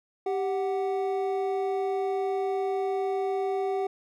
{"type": "tone pair together", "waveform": "triangle", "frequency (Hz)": [391.3, 744], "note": ["G4", "F#5"], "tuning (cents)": [-3, 9], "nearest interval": "major seventh", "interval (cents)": 1112, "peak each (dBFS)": [-25, -29], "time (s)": [0.26, 3.87], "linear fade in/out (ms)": 5, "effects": []}